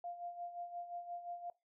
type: tone with tremolo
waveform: sine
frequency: 698.5 Hz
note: F5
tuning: in tune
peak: -40 dBFS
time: 0.04-1.5 s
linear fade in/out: 2 ms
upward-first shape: sine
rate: 5.7 Hz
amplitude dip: 65%
effects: noise-tail reverb RT60 0.2 s tail -19 dB re dry